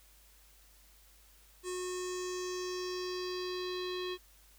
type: tone with low-pass filter sweep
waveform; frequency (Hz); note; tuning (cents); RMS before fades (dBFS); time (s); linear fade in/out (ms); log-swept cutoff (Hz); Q
square; 364; F#4; -28; -38; 1.63-4.18; 50; 8300 to 3600; 4.4
effects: added 50 Hz sine -62 dBFS peak until 4.58 s + white hiss -63 dBFS RMS until 4.58 s